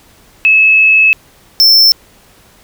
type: tone pair in turn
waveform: sine / square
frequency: 2593 / 5344 Hz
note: E7 / E8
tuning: -29 / +23 cents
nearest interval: octave + minor second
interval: 1252 cents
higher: second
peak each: -4 dBFS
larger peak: neither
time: 0.45-1.13 / 1.6-1.92 s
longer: first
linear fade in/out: 0 ms
effects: pink hiss -45 dBFS RMS until 2.63 s